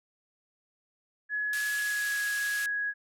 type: tone with pitch glide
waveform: sine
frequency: 1692 to 1664.9 Hz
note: G#6 to G#6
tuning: +32 to +4 cents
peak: -28 dBFS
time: 1.29-2.94 s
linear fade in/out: 50 ms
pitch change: -28 cents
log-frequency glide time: 1.67-2.18 s
type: high-pass noise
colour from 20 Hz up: white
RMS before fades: -36 dBFS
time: 1.53-2.66 s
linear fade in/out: 2 ms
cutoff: 1200 Hz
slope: 48 dB/octave
effects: low-pass 12000 Hz 12 dB/octave